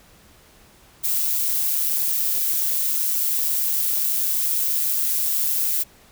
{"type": "noise with amplitude modulation", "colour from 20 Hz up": "violet", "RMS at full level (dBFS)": -20, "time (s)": [1.03, 5.84], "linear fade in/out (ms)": 20, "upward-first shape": "sine", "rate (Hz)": 148, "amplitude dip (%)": 40, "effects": ["pink hiss -52 dBFS RMS until 6.11 s"]}